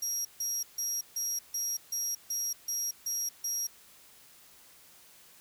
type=tone bursts; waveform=35% pulse; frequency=5660 Hz; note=F8; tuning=22 cents sharp; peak=-28 dBFS; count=10; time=0.02-3.67 s; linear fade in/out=5 ms; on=230 ms; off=150 ms; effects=white hiss -57 dBFS RMS until 5.4 s